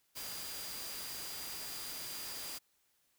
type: tone in noise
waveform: sine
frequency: 4800 Hz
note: D8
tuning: 37 cents sharp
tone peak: -48 dBFS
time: 0.15-2.59 s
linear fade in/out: 20 ms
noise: white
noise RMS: -44 dBFS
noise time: 0.15-2.59 s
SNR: -7 dB
effects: white hiss -75 dBFS RMS until 3.18 s